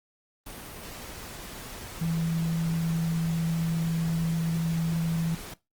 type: tone in noise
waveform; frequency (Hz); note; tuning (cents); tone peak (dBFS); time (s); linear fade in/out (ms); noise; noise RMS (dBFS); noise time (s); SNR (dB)
sine; 164.81; E3; 0; -25; 2.01-5.35; 5; pink; -41; 0.46-5.54; +13
effects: noise-tail reverb RT60 0.2 s tail -19 dB re dry + Opus 32 kbps